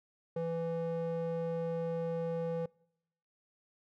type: tone with band-pass filter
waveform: square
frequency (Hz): 166.3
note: E3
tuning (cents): +16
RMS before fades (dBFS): -35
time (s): 0.36-2.66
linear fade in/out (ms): 5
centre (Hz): 420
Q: 3.6
effects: noise-tail reverb RT60 0.8 s tail -26 dB re dry